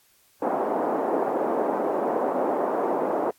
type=band-pass noise; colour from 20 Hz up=white; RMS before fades=-25 dBFS; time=0.42-3.31 s; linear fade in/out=5 ms; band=270 to 820 Hz; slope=24 dB/octave; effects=white hiss -61 dBFS RMS until 3.38 s + AAC 64 kbps